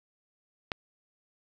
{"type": "click", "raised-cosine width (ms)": 0.3, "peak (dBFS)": -14, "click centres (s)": 0.718, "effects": []}